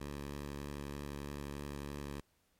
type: tone with vibrato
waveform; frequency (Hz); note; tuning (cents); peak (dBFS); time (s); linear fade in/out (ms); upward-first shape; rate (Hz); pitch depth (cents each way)
10% pulse; 71.5; D2; -46; -33; 0-2.21; 10; triangle; 3.2; 17
effects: pink hiss -75 dBFS RMS until 2.59 s + MP3 64 kbps